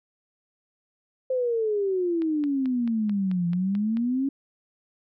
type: exponential two-way sweep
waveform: sine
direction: down then up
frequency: 524 to 170.4 to 279.3 Hz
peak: -22 dBFS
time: 1.3-4.29 s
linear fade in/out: 5 ms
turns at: 3.48 s
type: click train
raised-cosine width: 0.3 ms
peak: -27 dBFS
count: 9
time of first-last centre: 2.22-3.971 s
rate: 4.57 Hz
effects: none